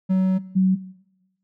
triangle / sine tone pair in turn, 187.8 / 187.8 Hz, F#3 / F#3, +26 / +26 cents, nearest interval unison, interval 0 cents, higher neither, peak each -14 dBFS, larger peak neither, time 0.09-0.39 / 0.55-0.76 s, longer first, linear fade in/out 20 ms, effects noise-tail reverb RT60 1.0 s tail -20 dB re dry

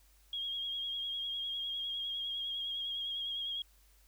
sine tone with vibrato, 3269 Hz, G#7, 28 cents flat, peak -35 dBFS, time 0.33-3.62 s, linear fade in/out 2 ms, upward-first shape sine, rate 9.9 Hz, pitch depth 33 cents each way, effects added 50 Hz sine -63 dBFS peak until 4.07 s + white hiss -68 dBFS RMS until 4.07 s

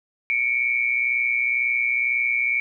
sine tone pair together, 2216 / 2338 Hz, C#7 / D7, -1 / -8 cents, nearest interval minor second, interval 93 cents, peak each -22 dBFS, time 0.3-2.6 s, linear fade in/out 0 ms, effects none

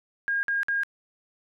sine tone bursts, 1622 Hz, G#6, 41 cents flat, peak -23 dBFS, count 3, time 0.28-0.834 s, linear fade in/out 0 ms, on 150 ms, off 52 ms, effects none

